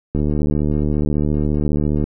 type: click train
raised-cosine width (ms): 3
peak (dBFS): -7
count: 142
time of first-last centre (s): 0.15-2.04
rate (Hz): 74.6
effects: none